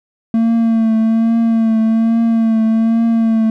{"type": "tone with vibrato", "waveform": "triangle", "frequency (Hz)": 225.7, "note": "A3", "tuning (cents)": 44, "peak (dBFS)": -8, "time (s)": [0.34, 3.5], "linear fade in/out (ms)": 2, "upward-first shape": "triangle", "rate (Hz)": 1.2, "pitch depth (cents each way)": 35, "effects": []}